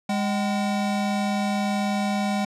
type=tone pair together; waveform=square; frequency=204.7 / 763.3 Hz; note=G#3 / G5; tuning=-25 / -46 cents; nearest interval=octave + major seventh; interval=2279 cents; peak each=-24 / -29 dBFS; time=0.09-2.45 s; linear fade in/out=5 ms; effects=low-pass 8000 Hz 12 dB/octave